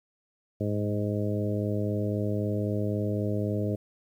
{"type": "harmonic tone with a mistuned harmonic", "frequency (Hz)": 103.83, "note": "G#2", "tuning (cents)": 0, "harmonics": [1, 2, 3, 4, 5, 6], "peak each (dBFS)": [-29, -32, -34, -35, -36, -37], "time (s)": [0.6, 3.76], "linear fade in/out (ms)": 10, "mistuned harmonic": 1, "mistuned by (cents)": 30, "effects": ["10-bit"]}